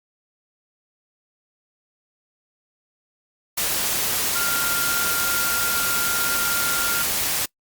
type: tone in noise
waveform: sine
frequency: 1396.9 Hz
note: F6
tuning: in tune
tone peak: -25 dBFS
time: 4.35-7.03 s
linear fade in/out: 10 ms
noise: white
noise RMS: -23 dBFS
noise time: 3.57-7.46 s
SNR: -5 dB
effects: noise-tail reverb RT60 0.1 s tail -24 dB re dry + Opus 48 kbps